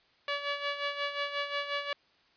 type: tone with tremolo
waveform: 10% pulse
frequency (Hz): 572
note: D5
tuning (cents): -46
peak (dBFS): -21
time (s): 0.28-1.93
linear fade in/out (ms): 2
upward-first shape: sine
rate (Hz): 5.6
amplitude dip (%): 65
effects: white hiss -66 dBFS RMS until 2.36 s + resampled to 11025 Hz